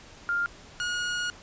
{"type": "tone pair in turn", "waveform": ["sine", "sawtooth"], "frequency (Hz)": [1401, 1442.9], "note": ["F6", "F#6"], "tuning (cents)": [5, -44], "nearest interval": "minor second", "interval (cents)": 51, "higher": "second", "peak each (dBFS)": -24, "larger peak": "neither", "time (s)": [[0.29, 0.46], [0.8, 1.3]], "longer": "second", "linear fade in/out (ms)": 0, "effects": ["pink hiss -49 dBFS RMS until 1.42 s", "resampled to 16000 Hz"]}